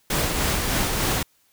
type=noise with tremolo; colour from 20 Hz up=pink; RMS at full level=-22 dBFS; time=0.1-1.23 s; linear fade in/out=5 ms; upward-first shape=sine; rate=3.3 Hz; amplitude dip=30%; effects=white hiss -63 dBFS RMS until 1.52 s